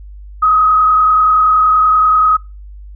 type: tone with frequency modulation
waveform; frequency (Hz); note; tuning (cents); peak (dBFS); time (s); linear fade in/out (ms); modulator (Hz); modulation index
sine; 1264; D#6; +27; -7; 0.42-2.37; 10; 30.5; 0.7
effects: noise-tail reverb RT60 0.3 s tail -25 dB re dry + added 50 Hz sine -30 dBFS peak until 2.95 s